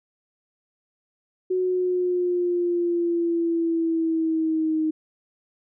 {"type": "exponential sweep", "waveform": "sine", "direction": "down", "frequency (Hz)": [370, 312.3], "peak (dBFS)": -20, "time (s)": [1.5, 4.91], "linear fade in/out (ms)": 10, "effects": []}